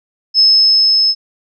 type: tone with level ramp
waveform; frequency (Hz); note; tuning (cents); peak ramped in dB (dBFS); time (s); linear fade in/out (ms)
sine; 5200; E8; -24; -5 to -9; 0.34-1.15; 50
effects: none